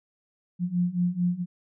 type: beating tone pair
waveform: sine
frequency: 174.61 / 179.11 Hz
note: F3 / F3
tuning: 0 / +44 cents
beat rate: 4.5 Hz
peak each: -27 / -25 dBFS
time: 0.59-1.46 s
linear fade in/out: 50 ms
effects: none